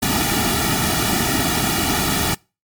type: noise with comb filter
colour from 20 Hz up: pink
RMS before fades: -19 dBFS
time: 0.02-2.35 s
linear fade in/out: 10 ms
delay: 1.9 ms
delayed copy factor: -0.95
effects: noise-tail reverb RT60 0.3 s tail -26 dB re dry + MP3 96 kbps